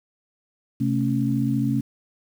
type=tone cluster; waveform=sine; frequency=129.9 / 221.1 / 275.9 Hz; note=C3 / A3 / C#4; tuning=-12 / +9 / -8 cents; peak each=-24 dBFS; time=0.8-1.81 s; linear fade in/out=10 ms; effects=8-bit

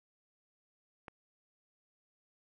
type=click; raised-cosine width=0.5 ms; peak=-30 dBFS; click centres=1.082 s; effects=none

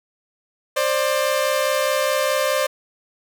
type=tone pair together; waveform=sawtooth; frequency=529 / 593.8 Hz; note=C5 / D5; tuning=+19 / +19 cents; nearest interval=major second; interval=200 cents; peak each=-17 dBFS; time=0.76-2.67 s; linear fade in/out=10 ms; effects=none

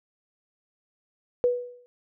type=tone with exponential decay; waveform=sine; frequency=489.9 Hz; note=B4; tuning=14 cents flat; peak=-16 dBFS; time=1.44-1.86 s; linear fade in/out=0 ms; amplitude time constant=91 ms; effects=none

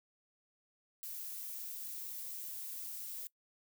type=noise; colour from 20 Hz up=violet; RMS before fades=-44 dBFS; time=1.03-3.27 s; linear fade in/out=0 ms; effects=noise-tail reverb RT60 0.1 s tail -22 dB re dry

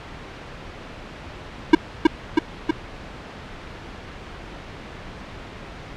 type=tone with echo; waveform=square; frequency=319.4 Hz; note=D#4; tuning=45 cents sharp; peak=-6 dBFS; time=1.73-1.75 s; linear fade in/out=5 ms; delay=320 ms; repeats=3; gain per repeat=-3 dB; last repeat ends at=2.71 s; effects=pink hiss -37 dBFS RMS until 5.96 s + low-pass 3000 Hz 12 dB/octave

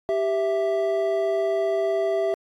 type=tone pair together; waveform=triangle; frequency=392 / 659.3 Hz; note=G4 / E5; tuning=0 / 0 cents; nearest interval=major sixth; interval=900 cents; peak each=-22 / -21 dBFS; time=0.09-2.34 s; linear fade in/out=0 ms; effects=AAC 64 kbps

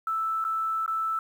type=tone with dropouts; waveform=sine; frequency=1318.5 Hz; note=E6; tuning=in tune; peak=-25 dBFS; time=0.07-1.19 s; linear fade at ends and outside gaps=2 ms; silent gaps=0.442-0.449 / 0.862-0.878 s; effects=9-bit

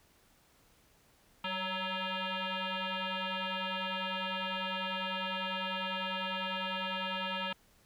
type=tone with frequency modulation; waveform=sine; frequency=940 Hz; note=A#5; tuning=14 cents sharp; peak=-33 dBFS; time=1.44-7.53 s; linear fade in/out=5 ms; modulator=374 Hz; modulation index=6.5; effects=pink hiss -66 dBFS RMS until 7.85 s

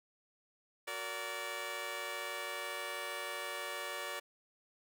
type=chord; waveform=10% pulse; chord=Gb augmented; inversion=none; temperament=just; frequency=370 / 462.5 / 578.1 Hz; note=Gb4 / Bb4 / D5; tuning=0 / -14 / -27 cents; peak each=-39 / -37 / -33 dBFS; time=0.87-4.2 s; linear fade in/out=10 ms; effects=none

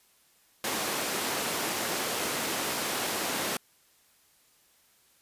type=high-pass noise; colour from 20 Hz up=pink; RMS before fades=-31 dBFS; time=0.64-3.57 s; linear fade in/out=2 ms; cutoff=280 Hz; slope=12 dB/octave; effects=white hiss -64 dBFS RMS until 5.21 s + resampled to 32000 Hz

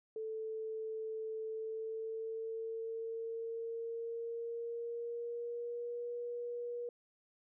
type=tone with pitch glide; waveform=sine; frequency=440 to 479.8 Hz; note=A4 to A#4; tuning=0 to +50 cents; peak=-38 dBFS; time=0.16-6.89 s; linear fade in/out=2 ms; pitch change=+150 cents; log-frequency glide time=1.46-6.13 s; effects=none

